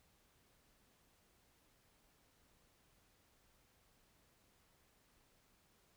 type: silence
effects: pink hiss -73 dBFS RMS until 5.96 s